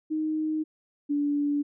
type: tone pair in turn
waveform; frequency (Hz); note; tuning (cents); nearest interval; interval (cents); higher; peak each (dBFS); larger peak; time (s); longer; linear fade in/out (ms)
sine; 311.1 / 289.5; D#4 / D4; 0 / -25; minor second; 125; first; -25 / -23; second; 0.1-0.64 / 1.09-1.63; neither; 20
effects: none